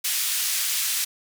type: band-pass noise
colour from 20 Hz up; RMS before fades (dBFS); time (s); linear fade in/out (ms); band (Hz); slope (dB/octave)
white; -25; 0.04-1.05; 10; 2100 to 14000; 12
effects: none